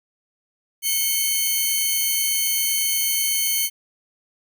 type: tone pair together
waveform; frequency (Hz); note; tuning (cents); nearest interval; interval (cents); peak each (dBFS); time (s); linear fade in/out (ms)
5% pulse; 2199 / 3073; C#7 / G7; -14 / -35; tritone; 579; -13; 0.82-3.7; 50
effects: none